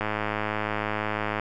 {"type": "click train", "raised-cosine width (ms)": 0.5, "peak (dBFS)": -12, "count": 148, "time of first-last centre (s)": [0.01, 1.397], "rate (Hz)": 106, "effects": []}